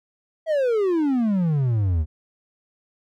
triangle exponential sweep, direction down, 661 to 73.42 Hz, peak -16 dBFS, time 0.46-2.06 s, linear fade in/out 50 ms, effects none

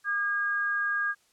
sine tone pair together, 1208 / 1628.6 Hz, D6 / G#6, +48 / -34 cents, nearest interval perfect fourth, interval 518 cents, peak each -33 / -26 dBFS, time 0.04-1.15 s, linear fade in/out 50 ms, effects white hiss -66 dBFS RMS until 1.32 s + low-pass 10000 Hz 12 dB/octave

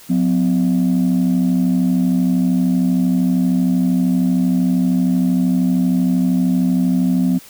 sine tone pair together, 181.4 / 254.3 Hz, F#3 / C4, -34 / -49 cents, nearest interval tritone, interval 585 cents, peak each -14 dBFS, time 0.09-7.39 s, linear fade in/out 20 ms, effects tanh soft clip ceiling -9 dBFS + white hiss -42 dBFS RMS until 7.49 s

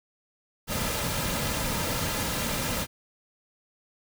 pink noise with comb filter, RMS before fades -29 dBFS, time 0.67-2.87 s, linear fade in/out 50 ms, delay 2.7 ms, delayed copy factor -0.5, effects none

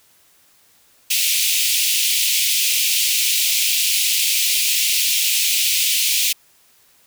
pink high-pass noise, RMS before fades -18 dBFS, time 1.1-6.33 s, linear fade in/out 10 ms, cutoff 2400 Hz, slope 48 dB/octave, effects white hiss -55 dBFS RMS until 7.06 s

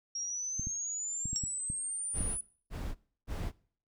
sine exponential sweep, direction up, 5588 to 9956 Hz, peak -34 dBFS, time 0.15-2.41 s, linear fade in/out 5 ms
clicks, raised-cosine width 5 ms, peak -26 dBFS, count 7, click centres 0.596 / 0.671 / 1.256 / 1.331 / 1.438 / 1.701 / 2.208 s
sine tone with exponential decay, 5588 Hz, F8, in tune, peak -27 dBFS, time 1.36-1.47 s, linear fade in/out 0 ms, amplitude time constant 23 ms
brown noise bursts, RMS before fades -36 dBFS, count 3, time 2.13-3.52 s, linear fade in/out 50 ms, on 250 ms, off 320 ms
effects noise-tail reverb RT60 0.5 s tail -22 dB re dry

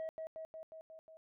sine tone with echo, 640 Hz, D#5, 49 cents sharp, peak -36 dBFS, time 0-0.09 s, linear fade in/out 0 ms, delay 180 ms, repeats 6, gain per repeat -3 dB, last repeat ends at 1.17 s, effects tanh soft clip ceiling -37 dBFS

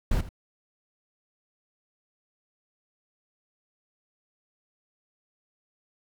brown noise with echo, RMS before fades -23 dBFS, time 0.11-0.21 s, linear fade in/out 5 ms, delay 81 ms, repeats 1, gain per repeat -15 dB, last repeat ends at 0.291 s, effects none

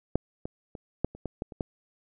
clicks, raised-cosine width 2 ms, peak -10 / -21 / -26 / -11 / -30 / -19 / -18 / -29 / -16 dBFS, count 9, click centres 0.156 / 0.455 / 0.752 / 1.046 / 1.15 / 1.257 / 1.421 / 1.522 / 1.608 s, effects none

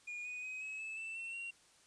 triangle tone with pitch steps, 2436 / 2479 / 2522 / 2566 / 2611 / 2656 / 2703 / 2750 Hz, D#7 / D#7 / D#7 / E7 / E7 / E7 / E7 / F7, -37 / -7 / +23 / -47 / -17 / +12 / +43 / -27 cents, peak -40 dBFS, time 0.07-1.51 s, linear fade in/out 10 ms, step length 180 ms, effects white hiss -66 dBFS RMS until 1.86 s + resampled to 22050 Hz

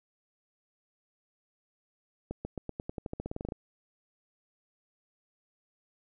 accelerating click train, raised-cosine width 2 ms, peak -22 dBFS, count 17, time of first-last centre 2.31-3.522 s, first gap 140 ms, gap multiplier 0.91, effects none

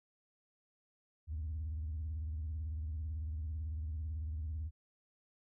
sine tone with vibrato, 77.8 Hz, D#2, in tune, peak -35 dBFS, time 1.27-4.71 s, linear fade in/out 50 ms, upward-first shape sine, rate 18 Hz, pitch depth 150 cents each way, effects tanh soft clip ceiling -34 dBFS

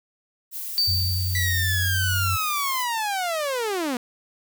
violet noise, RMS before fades -32 dBFS, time 0.51-2.86 s, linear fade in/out 50 ms
sine tone with exponential decay, 4604 Hz, D8, 35 cents flat, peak -17 dBFS, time 0.78-2.12 s, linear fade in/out 0 ms, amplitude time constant 290 ms
sine tone with pitch glide, 91.1 to 93.28 Hz, F#2 to F#2, -26 to +15 cents, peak -23 dBFS, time 0.87-2.37 s, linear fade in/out 20 ms, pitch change +41 cents, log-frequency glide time 1.82-2.02 s
sawtooth linear sweep, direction down, 1975.5 to 232.9 Hz, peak -20 dBFS, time 1.35-3.97 s, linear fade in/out 2 ms
effects none

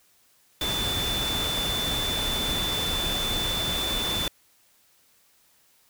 sine tone in noise, 3516 Hz, A7, 2 cents flat, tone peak -27 dBFS, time 0.61-4.28 s, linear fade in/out 2 ms, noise pink, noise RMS -30 dBFS, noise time 0.61-4.28 s, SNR 0 dB, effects white hiss -62 dBFS RMS until 5.89 s

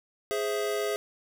square chord, Ab augmented, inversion none, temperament equal, 415.3 / 523.3 / 659.3 Hz, Ab4 / C5 / E5, 0 / 0 / 0 cents, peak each -30 / -36 / -34 dBFS, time 0.31-0.96 s, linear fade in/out 0 ms, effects none

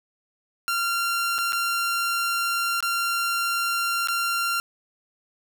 sawtooth tone with dropouts, 1381 Hz, F6, 20 cents flat, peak -19 dBFS, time 0.68-4.6 s, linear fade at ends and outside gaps 0 ms, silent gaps 1.382-1.387 / 1.523-1.53 / 2.805-2.826 / 4.073-4.085 s, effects none

